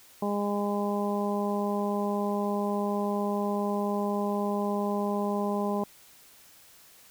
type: harmonic tone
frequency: 204.1 Hz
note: G#3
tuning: 30 cents flat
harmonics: 1 / 2 / 3 / 4 / 5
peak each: -29 / -32 / -34 / -35 / -36 dBFS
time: 0.22-5.84 s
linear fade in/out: 5 ms
effects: white hiss -55 dBFS RMS until 7.1 s